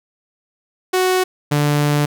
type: tone pair in turn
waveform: sawtooth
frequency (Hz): 370 / 146.83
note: F#4 / D3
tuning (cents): 0 / 0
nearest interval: octave + major third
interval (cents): 1600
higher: first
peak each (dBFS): -10 / -10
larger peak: neither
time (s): 0.93-1.24 / 1.51-2.06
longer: second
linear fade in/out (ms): 10
effects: none